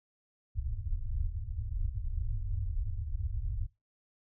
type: low-pass noise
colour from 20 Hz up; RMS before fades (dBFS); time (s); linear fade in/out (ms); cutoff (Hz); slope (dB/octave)
pink; -34; 0.55-3.67; 20; 110; 96
effects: noise-tail reverb RT60 0.2 s tail -17 dB re dry